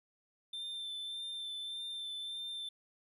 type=tone with vibrato; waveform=triangle; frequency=3561 Hz; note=A7; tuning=20 cents sharp; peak=-38 dBFS; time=0.53-2.69 s; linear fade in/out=5 ms; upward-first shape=sine; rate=1.7 Hz; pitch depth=19 cents each way; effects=none